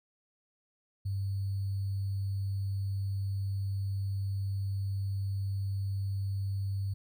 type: tone with sample-and-hold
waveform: sine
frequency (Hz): 98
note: G2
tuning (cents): 0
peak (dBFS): -30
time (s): 1.05-6.94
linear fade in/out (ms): 10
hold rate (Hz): 4410
effects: none